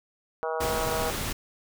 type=harmonic tone; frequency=160 Hz; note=D#3; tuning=49 cents sharp; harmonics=3 / 4 / 5 / 6 / 7 / 8 / 9; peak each=-31 / -33 / -35 / -37 / -38 / -39 / -40 dBFS; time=0.43-1.1 s; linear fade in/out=0 ms
type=noise; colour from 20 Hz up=pink; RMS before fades=-31 dBFS; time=0.6-1.33 s; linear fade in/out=10 ms
effects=none